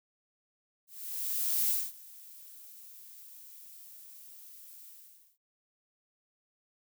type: noise with ADSR envelope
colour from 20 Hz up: violet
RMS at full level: -28 dBFS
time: 0.87-5.38 s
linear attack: 820 ms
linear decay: 230 ms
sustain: -23 dB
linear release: 510 ms
effects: none